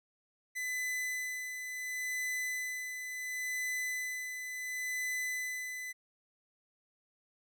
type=tone with tremolo; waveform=45% pulse; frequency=2007 Hz; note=B6; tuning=27 cents sharp; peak=-33 dBFS; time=0.55-5.93 s; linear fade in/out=20 ms; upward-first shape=sine; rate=0.71 Hz; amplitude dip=50%; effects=none